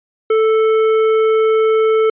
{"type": "tone with tanh clipping", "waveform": "sine", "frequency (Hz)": 440, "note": "A4", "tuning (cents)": 0, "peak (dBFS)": -12, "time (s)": [0.3, 2.1], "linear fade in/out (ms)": 5, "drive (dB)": 12, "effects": ["resampled to 8000 Hz"]}